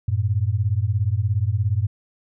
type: beating tone pair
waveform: sine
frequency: 94.6 / 111.6 Hz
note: F#2 / A2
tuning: +39 / +25 cents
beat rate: 17 Hz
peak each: -21 dBFS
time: 0.08-1.87 s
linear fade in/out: 5 ms
effects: none